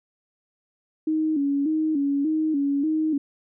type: tone with vibrato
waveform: sine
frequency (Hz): 296.8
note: D4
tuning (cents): +18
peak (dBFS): -20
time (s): 1.07-3.18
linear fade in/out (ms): 5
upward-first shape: square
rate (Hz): 1.7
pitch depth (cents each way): 93
effects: none